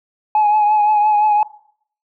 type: tone with vibrato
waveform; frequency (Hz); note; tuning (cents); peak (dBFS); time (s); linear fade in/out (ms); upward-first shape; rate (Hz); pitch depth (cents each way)
sine; 843; G#5; +26; -9; 0.35-1.43; 2; triangle; 5.8; 39
effects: noise-tail reverb RT60 0.6 s tail -20 dB re dry + tanh soft clip ceiling -8 dBFS